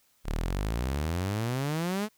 sawtooth exponential sweep, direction up, 34.65 to 220 Hz, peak -24 dBFS, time 0.24-2.09 s, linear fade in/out 50 ms, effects white hiss -67 dBFS RMS until 2.17 s

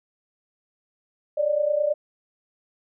sine tone pair together, 569 / 598.4 Hz, C#5 / D5, +45 / +32 cents, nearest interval minor second, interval 87 cents, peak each -25 / -21 dBFS, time 1.37-1.94 s, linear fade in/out 10 ms, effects none

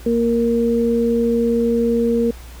sine tone pair together, 233.1 / 466.2 Hz, A#3 / A#4, 0 / 0 cents, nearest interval octave, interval 1200 cents, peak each -17 dBFS, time 0.06-2.31 s, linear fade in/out 5 ms, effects added 60 Hz sine -34 dBFS peak until 2.6 s + pink hiss -43 dBFS RMS until 2.6 s

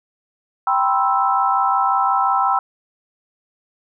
sine chord, C major seventh, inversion second, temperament equal with one note detuned, 784 / 980.9 / 1046.5 / 1318.5 Hz, G5 / B5 / C6 / E6, 0 / -12 / 0 / 0 cents, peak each -19 / -21 / -22 / -19 dBFS, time 0.67-2.59 s, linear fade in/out 2 ms, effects none

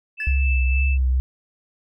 sine tone with tremolo, 2637 Hz, E7, in tune, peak -24 dBFS, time 0.17-0.98 s, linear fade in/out 50 ms, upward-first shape triangle, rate 3.6 Hz, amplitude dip 40%
triangle tone with exponential decay, 1726 Hz, A6, 34 cents flat, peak -25 dBFS, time 0.2-0.48 s, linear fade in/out 2 ms, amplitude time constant 59 ms
sine tone with vibrato, 65.7 Hz, C2, 8 cents sharp, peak -16 dBFS, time 0.27-1.2 s, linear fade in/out 0 ms, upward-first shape sine, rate 2.1 Hz, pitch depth 53 cents each way
effects none

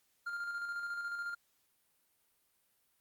triangle tone with tremolo, 1400 Hz, F6, 4 cents sharp, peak -34 dBFS, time 0.26-1.35 s, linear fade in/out 10 ms, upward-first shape square, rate 14 Hz, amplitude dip 35%, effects white hiss -75 dBFS RMS until 3 s + Opus 48 kbps

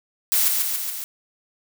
blue noise with echo, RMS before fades -19 dBFS, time 0.32-0.48 s, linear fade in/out 0 ms, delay 140 ms, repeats 4, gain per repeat -3 dB, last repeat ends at 1.04 s, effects none

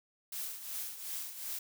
blue noise with tremolo, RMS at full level -38 dBFS, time 0.32-1.59 s, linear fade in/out 5 ms, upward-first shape triangle, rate 2.7 Hz, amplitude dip 70%, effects none

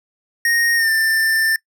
square tone with pitch glide, 1860 to 1784.2 Hz, A#6 to A6, -4 to +24 cents, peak -15 dBFS, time 0.45-1.56 s, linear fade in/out 2 ms, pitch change -72 cents, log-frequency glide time 0.76-0.89 s, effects noise-tail reverb RT60 0.1 s tail -23 dB re dry

